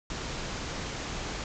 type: low-pass noise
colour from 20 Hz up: pink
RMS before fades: -36 dBFS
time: 0.1-1.44 s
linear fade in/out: 2 ms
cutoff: 7400 Hz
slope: 96 dB/octave
effects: none